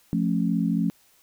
sine chord, F augmented, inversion none, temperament just, 174.61 / 218.3 / 272.8 Hz, F3 / A3 / C#4, 0 / -13 / -28 cents, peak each -24 / -25 / -27 dBFS, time 0.13-0.9 s, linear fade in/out 0 ms, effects white hiss -60 dBFS RMS until 1.22 s

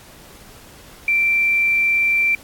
sine tone with quantisation, 2349 Hz, D7, in tune, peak -14 dBFS, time 1.08-2.35 s, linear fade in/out 2 ms, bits 7, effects pink hiss -44 dBFS RMS until 2.43 s + AAC 64 kbps

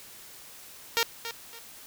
5% pulse tone with echo, 462.3 Hz, A#4, 14 cents flat, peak -11 dBFS, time 0.97-1.03 s, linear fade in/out 0 ms, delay 280 ms, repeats 2, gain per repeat -11 dB, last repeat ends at 1.59 s, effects white hiss -48 dBFS RMS until 1.86 s

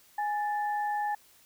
sine tone pair together, 831.8 / 1760 Hz, G#5 / A6, +2 / 0 cents, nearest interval octave + minor second, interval 1298 cents, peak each -28 / -38 dBFS, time 0.18-1.15 s, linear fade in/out 5 ms, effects white hiss -60 dBFS RMS until 1.45 s

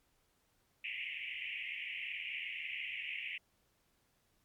white band-pass noise, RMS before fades -42 dBFS, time 0.84-3.38 s, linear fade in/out 5 ms, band 2000 to 2900 Hz, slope 96 dB/octave, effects pink hiss -75 dBFS RMS until 4.44 s + MP3 96 kbps

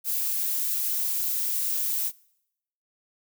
violet noise, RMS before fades -27 dBFS, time 0.04-2.12 s, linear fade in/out 50 ms, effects noise-tail reverb RT60 0.8 s tail -24 dB re dry

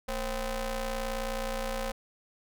sawtooth ring-modulated tone, 252.4 Hz, B3, 38 cents sharp, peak -24 dBFS, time 0.08-1.92 s, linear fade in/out 10 ms, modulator 282 Hz, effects none

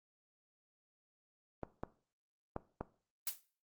clicks, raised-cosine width 1 ms, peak -24 dBFS, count 4, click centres 1.633 / 1.835 / 2.564 / 2.81 s
blue noise with exponential decay, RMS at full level -33 dBFS, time 3.27-3.4 s, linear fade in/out 1 ms, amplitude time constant 28 ms
effects noise-tail reverb RT60 0.4 s tail -17 dB re dry + Opus 32 kbps

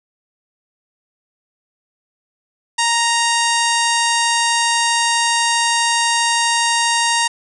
harmonic tone, 932.3 Hz, A#5, in tune, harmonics 1 / 2 / 3 / 4 / 5 / 6 / 7 / 8 / 9 / 10, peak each -18 / -21 / -23 / -24 / -25 / -26 / -26 / -27 / -28 / -28 dBFS, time 2.78-7.28 s, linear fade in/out 10 ms, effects none

